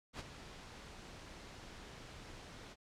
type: noise with ADSR envelope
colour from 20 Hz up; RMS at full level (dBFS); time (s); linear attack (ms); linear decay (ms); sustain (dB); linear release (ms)
pink; -43; 0.13-2.76; 62; 28; -9; 44
effects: low-pass 6000 Hz 12 dB/octave